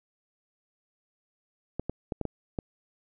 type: clicks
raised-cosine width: 2 ms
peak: -17 dBFS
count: 6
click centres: 1.796 / 1.896 / 2.122 / 2.213 / 2.253 / 2.588 s
effects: none